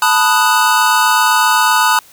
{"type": "chord", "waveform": "square", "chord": "B dominant seventh", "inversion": "third", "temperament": "equal", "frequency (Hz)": [880, 987.8, 1244.5, 1480], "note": ["A5", "B5", "D#6", "F#6"], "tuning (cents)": [0, 0, 0, 0], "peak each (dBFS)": -16, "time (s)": [0.02, 1.99], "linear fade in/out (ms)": 2, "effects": ["white hiss -44 dBFS RMS until 2.12 s"]}